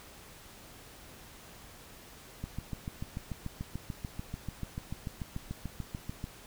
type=click train; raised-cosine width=5 ms; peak=-24 dBFS; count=27; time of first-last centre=2.44-6.241 s; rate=6.84 Hz; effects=pink hiss -52 dBFS RMS until 6.46 s